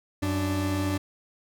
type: tone pair together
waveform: 40% pulse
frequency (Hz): 93.26 / 293.7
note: F#2 / D4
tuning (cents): +14 / 0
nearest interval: octave + minor sixth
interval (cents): 1986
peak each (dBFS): -27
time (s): 0.22-0.98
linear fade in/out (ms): 10
effects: none